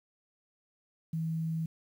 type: tone with quantisation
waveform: sine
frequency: 161.8 Hz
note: E3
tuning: 32 cents flat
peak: -30 dBFS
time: 1.13-1.66 s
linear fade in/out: 5 ms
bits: 10
effects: none